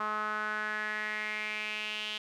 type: tone with band-pass filter sweep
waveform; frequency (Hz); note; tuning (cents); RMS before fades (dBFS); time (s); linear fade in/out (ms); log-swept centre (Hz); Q
sawtooth; 212.8; G#3; +42; -35; 0-2.18; 5; 1200 to 3100; 4.7
effects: none